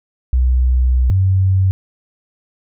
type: tone pair in turn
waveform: sine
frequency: 62.9 / 94.83 Hz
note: B1 / F#2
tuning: +32 / +43 cents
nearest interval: perfect fifth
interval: 711 cents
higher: second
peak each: -10 dBFS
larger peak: neither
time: 0.33-1.1 / 1.1-1.71 s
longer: first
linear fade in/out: 0 ms
effects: none